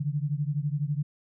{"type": "beating tone pair", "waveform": "sine", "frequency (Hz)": [142.1, 154.1], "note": ["C#3", "D#3"], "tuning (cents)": [43, -16], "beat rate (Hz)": 12, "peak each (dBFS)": [-28, -30], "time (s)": [0, 1.03], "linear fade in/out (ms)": 10, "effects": []}